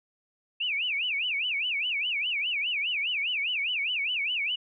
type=tone with vibrato; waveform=sine; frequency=2578 Hz; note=E7; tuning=39 cents flat; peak=-26 dBFS; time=0.6-4.56 s; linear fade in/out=10 ms; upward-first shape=sine; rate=4.9 Hz; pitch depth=270 cents each way; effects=none